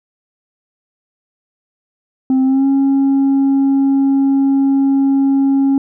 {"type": "tone with pitch glide", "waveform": "sine", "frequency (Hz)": [262.1, 273.4], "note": ["C4", "C#4"], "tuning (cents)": [3, -24], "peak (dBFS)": -7, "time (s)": [2.3, 5.78], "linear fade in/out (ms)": 2, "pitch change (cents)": 73, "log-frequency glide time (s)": [2.44, 2.66], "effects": ["tanh soft clip ceiling -9 dBFS"]}